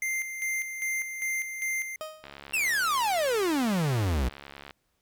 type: tone with tremolo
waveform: square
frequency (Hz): 2093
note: C7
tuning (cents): 0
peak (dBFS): -28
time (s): 0.02-1.96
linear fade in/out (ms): 2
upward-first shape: square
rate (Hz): 2.5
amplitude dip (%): 55
type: tone with exponential decay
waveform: 30% pulse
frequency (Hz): 624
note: D#5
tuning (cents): +5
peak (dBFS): -29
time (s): 2.01-2.4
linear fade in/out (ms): 0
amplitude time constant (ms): 83
type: click train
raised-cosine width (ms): 0.3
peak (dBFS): -26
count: 175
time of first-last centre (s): 2.24-4.708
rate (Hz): 70.5
type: exponential sweep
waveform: 45% pulse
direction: down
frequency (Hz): 2794 to 57.8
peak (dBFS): -24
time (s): 2.53-4.29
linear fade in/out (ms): 10
effects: pink hiss -74 dBFS RMS until 5.01 s